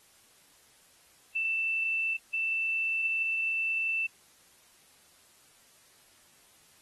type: tone pair in turn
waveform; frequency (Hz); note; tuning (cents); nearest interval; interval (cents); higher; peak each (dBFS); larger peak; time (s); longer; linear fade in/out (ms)
sine; 2663 / 2663; E7 / E7; +17 / +17; unison; 0; neither; -27; neither; 1.35-2.17 / 2.33-4.07; second; 10
effects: white hiss -61 dBFS RMS until 6.81 s + AAC 32 kbps